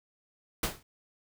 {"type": "noise with exponential decay", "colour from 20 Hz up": "pink", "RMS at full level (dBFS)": -25, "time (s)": [0.63, 0.83], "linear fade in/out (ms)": 5, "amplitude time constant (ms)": 42, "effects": []}